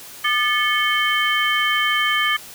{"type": "tone cluster", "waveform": "sine", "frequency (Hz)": [1209, 1741, 2194, 3100], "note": ["D6", "A6", "C#7", "G7"], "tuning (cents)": [50, -19, -18, -20], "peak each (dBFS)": -22, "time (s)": [0.24, 2.37], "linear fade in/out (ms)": 10, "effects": ["white hiss -39 dBFS RMS until 2.54 s"]}